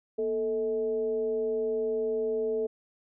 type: tone with frequency modulation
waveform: sine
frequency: 440 Hz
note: A4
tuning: in tune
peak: -26 dBFS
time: 0.18-2.67 s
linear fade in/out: 10 ms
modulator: 200 Hz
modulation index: 0.45
effects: none